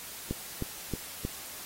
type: click train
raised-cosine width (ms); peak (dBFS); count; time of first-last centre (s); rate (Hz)
3; -18; 4; 0.31-1.25; 3.19
effects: white hiss -43 dBFS RMS until 1.65 s + AAC 48 kbps